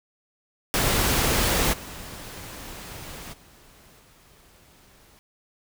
pink noise with level steps, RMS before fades -22 / -39 / -53 / -55 dBFS, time 0.74-5.19 s, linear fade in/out 0 ms, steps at 1.72 / 3.32 / 3.99 s, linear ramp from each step 20 ms, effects none

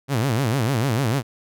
sawtooth tone with vibrato, 123.8 Hz, B2, 5 cents sharp, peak -15 dBFS, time 0.08-1.23 s, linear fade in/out 50 ms, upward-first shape sine, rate 6.7 Hz, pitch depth 250 cents each way, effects none

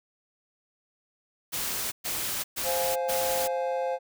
white noise bursts, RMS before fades -31 dBFS, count 4, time 1.52-3.48 s, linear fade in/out 20 ms, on 400 ms, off 120 ms
triangle chord, F minor, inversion second, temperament just, 523.8 / 698.5 / 838.1 Hz, C5 / F5 / Ab5, +2 / 0 / +16 cents, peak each -26 / -31 / -32 dBFS, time 2.63-3.99 s, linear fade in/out 50 ms
effects none

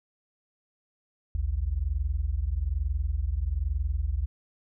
sine tone pair together, 55.57 / 76.7 Hz, A1 / D#2, +18 / -24 cents, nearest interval tritone, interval 558 cents, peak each -28 dBFS, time 1.35-4.26 s, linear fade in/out 0 ms, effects none

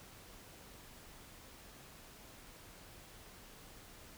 silence, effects pink hiss -56 dBFS RMS until 4.17 s

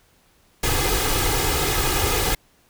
pink noise with comb filter, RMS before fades -21 dBFS, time 0.63-2.35 s, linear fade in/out 5 ms, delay 2.4 ms, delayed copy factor +0.7, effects pink hiss -59 dBFS RMS until 2.69 s

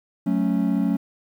triangle chord, F# minor, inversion none, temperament equal, 185 / 220 / 277.2 Hz, F#3 / A3 / C#4, 0 / 0 / 0 cents, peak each -21 dBFS, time 0.26-0.97 s, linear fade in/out 10 ms, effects tanh soft clip ceiling -8 dBFS + 9-bit

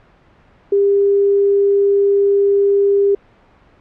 sine tone, 400 Hz, G4, 35 cents sharp, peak -10 dBFS, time 0.72-3.15 s, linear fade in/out 5 ms, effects pink hiss -50 dBFS RMS until 3.8 s + low-pass 2000 Hz 12 dB/octave

